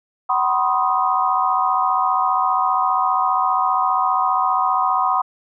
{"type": "tone cluster", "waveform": "sine", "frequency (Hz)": [754, 984, 1059, 1244], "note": ["F#5", "B5", "C6", "D#6"], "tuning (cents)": [32, -7, 21, -1], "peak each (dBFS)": -21, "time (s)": [0.29, 5.22], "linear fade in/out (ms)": 10, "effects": []}